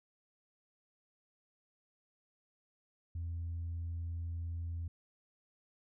sine tone, 84.3 Hz, E2, 39 cents sharp, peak -35 dBFS, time 3.15-4.88 s, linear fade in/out 5 ms, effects tanh soft clip ceiling -34 dBFS

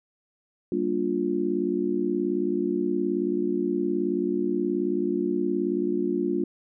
sine chord, G minor seventh, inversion none, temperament just, 196 / 235.2 / 294 / 352.8 Hz, G3 / Bb3 / D4 / F4, 0 / +16 / +2 / +18 cents, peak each -31 / -31 / -28 / -26 dBFS, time 0.72-6.44 s, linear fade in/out 2 ms, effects none

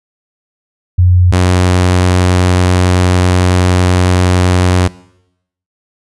sine / sawtooth tone pair in turn, 89.8 / 90.74 Hz, F2 / F#2, +49 / -33 cents, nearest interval unison, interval 18 cents, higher second, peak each -4 / -3 dBFS, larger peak second, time 0.98-1.32 / 1.32-4.88 s, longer second, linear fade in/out 10 ms, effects noise-tail reverb RT60 0.8 s tail -20 dB re dry + resampled to 24000 Hz

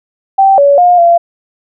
sine tone with pitch steps, 778 / 566 / 711 / 685 Hz, G5 / C#5 / F5 / F5, -13 / +36 / +31 / -34 cents, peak -3 dBFS, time 0.38-1.18 s, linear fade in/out 10 ms, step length 200 ms, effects none

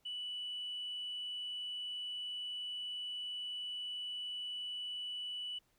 sine tone, 2963 Hz, F#7, 2 cents sharp, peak -38 dBFS, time 0.05-5.59 s, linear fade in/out 10 ms, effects tanh soft clip ceiling -35 dBFS + pink hiss -75 dBFS RMS until 5.78 s

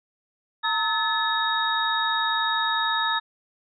sine tone cluster, 911 / 1287 / 1730 / 3751 Hz, A#5 / E6 / A6 / A#7, -40 / -42 / -30 / +10 cents, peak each -27 dBFS, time 0.63-3.2 s, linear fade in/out 20 ms, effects none

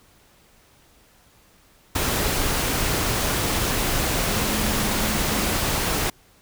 sine tone in noise, 213.2 Hz, G#3, 46 cents sharp, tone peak -29 dBFS, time 4.3-5.54 s, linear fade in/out 5 ms, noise pink, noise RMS -23 dBFS, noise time 1.95-6.1 s, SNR -9 dB, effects pink hiss -56 dBFS RMS until 6.41 s

